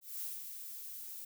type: noise with ADSR envelope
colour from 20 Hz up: violet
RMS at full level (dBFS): -40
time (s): 0.01-1.25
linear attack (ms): 200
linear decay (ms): 210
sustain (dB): -6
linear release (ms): 7
effects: none